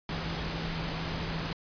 sine tone in noise, 164 Hz, E3, 9 cents flat, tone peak -36 dBFS, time 0.09-1.53 s, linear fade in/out 2 ms, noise pink, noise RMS -35 dBFS, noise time 0.09-1.53 s, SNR -4 dB, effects resampled to 11025 Hz

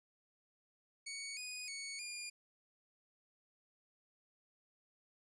15% pulse tone with pitch steps, 2236 / 2481 / 2225 / 2415 Hz, C#7 / D#7 / C#7 / D7, +14 / -6 / +6 / +48 cents, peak -36 dBFS, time 1.06-2.3 s, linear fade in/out 10 ms, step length 310 ms, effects resampled to 22050 Hz

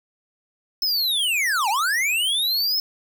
square linear two-way sweep, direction down then up, 5290 to 758 to 5290 Hz, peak -20 dBFS, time 0.82-2.8 s, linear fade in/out 2 ms, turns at 1.69 s, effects none

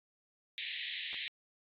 white band-pass noise, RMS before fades -41 dBFS, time 0.58-1.28 s, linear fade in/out 0 ms, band 1800 to 3900 Hz, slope 96 dB/octave
clicks, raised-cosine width 0.3 ms, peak -34 dBFS, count 2, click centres 1.131 / 1.143 s
effects AAC 64 kbps

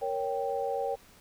sine chord, G diminished, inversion first, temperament equal, 466.2 / 554.4 / 784 Hz, Bb4 / Db5 / G5, 0 / 0 / 0 cents, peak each -33 dBFS, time 0.01-0.96 s, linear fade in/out 20 ms, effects pink hiss -57 dBFS RMS until 1.2 s

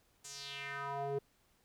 square tone with band-pass filter sweep, 140.1 Hz, C#3, 19 cents sharp, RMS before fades -41 dBFS, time 0.24-1.19 s, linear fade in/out 10 ms, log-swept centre 7700 to 410 Hz, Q 3.1, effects pink hiss -72 dBFS RMS until 1.64 s

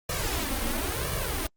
pink noise with flanger, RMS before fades -29 dBFS, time 0.09-1.47 s, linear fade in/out 5 ms, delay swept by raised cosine 1.7 to 3.8 ms, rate 0.97 Hz, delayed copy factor +0.75, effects Opus 48 kbps

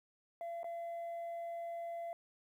sine tone with dropouts, 680 Hz, F5, 46 cents flat, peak -37 dBFS, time 0.41-2.13 s, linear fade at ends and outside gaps 1 ms, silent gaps 0.632-0.643 s, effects tanh soft clip ceiling -39 dBFS + 12-bit

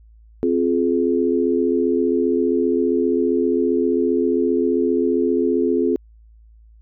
sine chord, F minor, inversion second, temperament equal with one note detuned, 261.6 / 349.2 / 424.3 Hz, C4 / F4 / Ab4, 0 / 0 / +37 cents, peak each -20 dBFS, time 0.43-5.96 s, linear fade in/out 0 ms, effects added 55 Hz sine -45 dBFS peak until 6.81 s

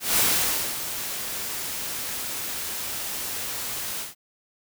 white noise with ADSR envelope, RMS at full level -20 dBFS, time 0-4.15 s, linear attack 170 ms, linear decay 570 ms, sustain -11 dB, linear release 160 ms, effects none

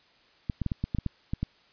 clicks, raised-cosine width 5 ms, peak -16 dBFS, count 10, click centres 0.498 / 0.617 / 0.663 / 0.718 / 0.84 / 0.948 / 0.986 / 1.063 / 1.335 / 1.43 s, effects white hiss -61 dBFS RMS until 1.72 s + resampled to 11025 Hz

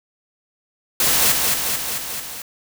white noise with echo, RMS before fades -17 dBFS, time 1-1.32 s, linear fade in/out 2 ms, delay 220 ms, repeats 5, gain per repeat -3 dB, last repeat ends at 2.42 s, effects none

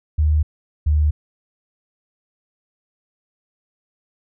sine tone pair in turn, 76.3 / 75.34 Hz, D#2 / D2, -33 / +45 cents, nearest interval unison, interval 22 cents, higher first, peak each -13 dBFS, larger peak neither, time 0.18-0.43 / 0.86-1.11 s, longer neither, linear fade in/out 10 ms, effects none

